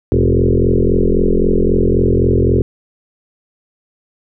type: tone with frequency modulation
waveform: sine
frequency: 175 Hz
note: F3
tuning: 4 cents sharp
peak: -9 dBFS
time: 0.12-2.62 s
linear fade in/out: 0 ms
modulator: 43.8 Hz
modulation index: 6.2
effects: none